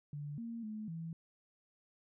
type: tone with pitch steps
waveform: sine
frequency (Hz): 146 / 231.2 / 215 / 164.2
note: D3 / A#3 / A3 / E3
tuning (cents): -10 / -14 / -40 / -6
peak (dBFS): -40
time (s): 0.13-1.13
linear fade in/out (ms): 2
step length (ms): 250
effects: none